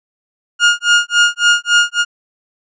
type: tone with tremolo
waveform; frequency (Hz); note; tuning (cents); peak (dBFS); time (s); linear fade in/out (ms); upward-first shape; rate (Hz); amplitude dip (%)
30% pulse; 1423; F6; +32; -4; 0.59-2.05; 50; sine; 3.6; 100
effects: resampled to 16000 Hz